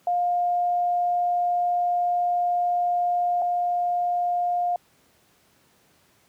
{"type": "tone pair in turn", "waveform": "sine", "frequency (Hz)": [707, 707], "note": ["F5", "F5"], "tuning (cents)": [21, 21], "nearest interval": "unison", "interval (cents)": 0, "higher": "neither", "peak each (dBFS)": [-20, -21], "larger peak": "first", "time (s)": [[0.07, 3.42], [3.42, 4.76]], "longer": "first", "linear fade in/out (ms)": 2, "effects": ["pink hiss -61 dBFS RMS until 6.28 s", "high-pass 100 Hz 12 dB/octave"]}